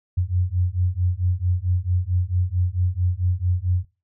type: beating tone pair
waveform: sine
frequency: 88 / 92.5 Hz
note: F2 / F#2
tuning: +14 / 0 cents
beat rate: 4.5 Hz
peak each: -22 dBFS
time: 0.17-3.85 s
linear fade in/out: 10 ms
effects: noise-tail reverb RT60 0.3 s tail -19 dB re dry